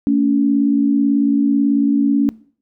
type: tone pair together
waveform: sine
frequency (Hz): 224 / 282.2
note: A3 / C#4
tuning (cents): +31 / +31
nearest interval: major third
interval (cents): 400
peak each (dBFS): -17 / -13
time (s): 0.07-2.29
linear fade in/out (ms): 0
effects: noise-tail reverb RT60 0.5 s tail -22 dB re dry